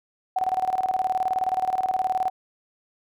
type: tone with tremolo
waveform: sine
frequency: 750 Hz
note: F#5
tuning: 23 cents sharp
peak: -19 dBFS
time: 0.36-2.3 s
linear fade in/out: 5 ms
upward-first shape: square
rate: 19 Hz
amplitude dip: 75%
effects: none